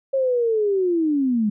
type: linear sweep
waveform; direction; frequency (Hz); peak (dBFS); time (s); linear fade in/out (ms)
sine; down; 545 to 202.2; -17; 0.13-1.5; 10
effects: none